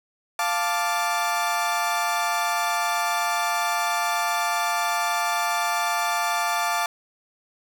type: chord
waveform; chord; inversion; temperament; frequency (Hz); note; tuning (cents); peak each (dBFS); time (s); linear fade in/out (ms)
30% pulse; D minor; first; equal; 698.5 / 880 / 1174.7; F5 / A5 / D6; 0 / 0 / 0; -24; 0.39-6.86; 2
effects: none